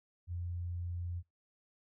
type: tone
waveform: sine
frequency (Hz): 87.31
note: F2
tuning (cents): 0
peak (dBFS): -36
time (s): 0.27-1.23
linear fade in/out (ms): 50
effects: noise-tail reverb RT60 0.2 s tail -24 dB re dry